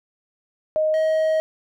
sine / triangle tone pair in turn, 622.3 / 632.1 Hz, D#5 / D#5, 0 / +27 cents, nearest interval unison, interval 27 cents, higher second, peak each -17 / -15 dBFS, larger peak second, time 0.76-0.94 / 0.94-1.4 s, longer second, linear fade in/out 0 ms, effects none

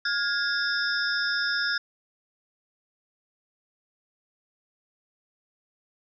sine tone cluster, 1419 / 1654 / 3625 / 5020 / 5320 Hz, F6 / G#6 / A#7 / D#8 / E8, +27 / -8 / -49 / +15 / +15 cents, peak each -28 / -28 / -36 / -33 / -33 dBFS, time 0.05-1.78 s, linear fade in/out 5 ms, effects none

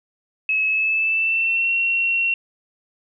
sine tone with pitch glide, 2579 to 2729 Hz, E7 to F7, -39 to -41 cents, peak -17 dBFS, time 0.49-2.34 s, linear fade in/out 2 ms, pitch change +98 cents, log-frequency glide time 0.67-1.72 s, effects none

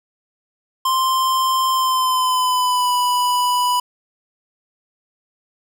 square tone with pitch glide, 1046.5 to 987.8 Hz, C6 to B5, 0 to 0 cents, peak -16 dBFS, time 0.85-3.8 s, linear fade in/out 5 ms, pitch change -100 cents, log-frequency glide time 1.71-2.93 s, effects none

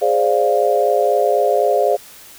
sine chord, D half-diminished seventh, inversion second, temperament equal, 415.3 / 523.3 / 587.3 / 698.5 Hz, Ab4 / C5 / D5 / F5, 0 / 0 / 0 / 0 cents, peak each -18 dBFS, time 0.01-1.97 s, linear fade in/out 20 ms, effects white hiss -41 dBFS RMS until 2.38 s

